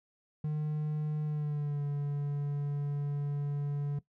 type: tone with pitch glide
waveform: triangle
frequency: 151.7 to 143.93 Hz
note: D#3 to D3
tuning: -44 to -35 cents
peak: -28 dBFS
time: 0.44-3.99 s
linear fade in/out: 5 ms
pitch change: -91 cents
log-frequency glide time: 1.24-1.83 s
effects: noise-tail reverb RT60 0.1 s tail -17 dB re dry